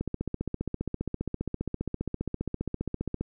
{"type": "click train", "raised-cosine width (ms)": 3, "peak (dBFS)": -17, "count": 49, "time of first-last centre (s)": [0.01, 3.21], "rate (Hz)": 15, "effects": []}